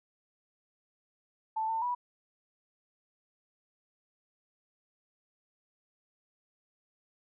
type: tone with pitch steps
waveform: sine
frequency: 881 / 898 / 978 Hz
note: A5 / A5 / B5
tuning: +2 / +35 / -17 cents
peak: -29 dBFS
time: 1.56-1.95 s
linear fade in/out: 10 ms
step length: 130 ms
effects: none